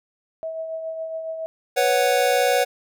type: tone with tremolo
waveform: sine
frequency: 646 Hz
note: E5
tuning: 35 cents flat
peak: -25 dBFS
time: 0.43-1.46 s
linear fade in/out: 0 ms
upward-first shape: triangle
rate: 7.2 Hz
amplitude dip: 45%
type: chord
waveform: square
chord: B suspended second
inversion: none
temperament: equal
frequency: 493.9 / 554.4 / 740 Hz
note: B4 / C#5 / F#5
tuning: 0 / 0 / 0 cents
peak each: -22 dBFS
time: 1.76-2.65 s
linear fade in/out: 20 ms
effects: none